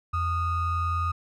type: ring-modulated tone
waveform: triangle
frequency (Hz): 659.3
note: E5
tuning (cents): 0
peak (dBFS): -19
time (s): 0.13-1.12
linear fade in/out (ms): 10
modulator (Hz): 574
effects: none